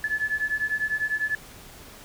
sine beating tone pair, 1721 / 1731 Hz, A6 / A6, -39 / -29 cents, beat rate 10 Hz, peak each -27 dBFS, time 0.04-1.35 s, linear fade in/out 2 ms, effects pink hiss -46 dBFS RMS until 2.04 s

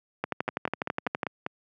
two click trains, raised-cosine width 0.5 ms, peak -12 / -14 dBFS, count 13 / 6, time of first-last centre 0.24-1.232 / 0.48-1.464 s, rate 12.1 / 5.08 Hz, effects high-pass 150 Hz 12 dB/octave

